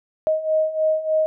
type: beating tone pair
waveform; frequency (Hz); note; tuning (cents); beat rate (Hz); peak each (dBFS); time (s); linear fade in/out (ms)
sine; 625 / 628.3; D#5 / D#5; +8 / +17; 3.3; -23 / -19; 0.27-1.26; 0
effects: none